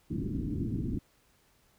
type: low-pass noise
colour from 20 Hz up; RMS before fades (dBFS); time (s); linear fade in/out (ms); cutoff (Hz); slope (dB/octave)
white; -33; 0.1-0.99; 10; 320; 48
effects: pink hiss -67 dBFS RMS until 1.78 s